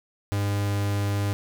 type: tone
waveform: 45% pulse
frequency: 101.3 Hz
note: G#2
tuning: 43 cents flat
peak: -23 dBFS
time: 0.32-1.33 s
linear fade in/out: 0 ms
effects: none